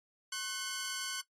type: tone pair together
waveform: 10% pulse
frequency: 1078 / 1505.8 Hz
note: C#6 / F#6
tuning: -49 / +30 cents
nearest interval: tritone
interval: 579 cents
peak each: -34 / -29 dBFS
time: 0.32-1.21 s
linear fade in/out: 5 ms
effects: noise-tail reverb RT60 0.1 s tail -18 dB re dry + AAC 32 kbps